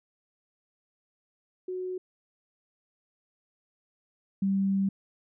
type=tone pair in turn; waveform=sine; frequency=368.1 / 194.99 Hz; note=F#4 / G3; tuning=-9 / -9 cents; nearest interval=major seventh; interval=1100 cents; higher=first; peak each=-31 / -23 dBFS; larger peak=second; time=1.68-1.98 / 4.42-4.89 s; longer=second; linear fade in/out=5 ms; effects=none